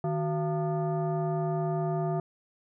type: tone with frequency modulation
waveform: sine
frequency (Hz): 155.56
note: D#3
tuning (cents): 0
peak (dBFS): -26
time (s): 0.04-2.2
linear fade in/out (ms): 2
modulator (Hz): 529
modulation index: 1.1
effects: none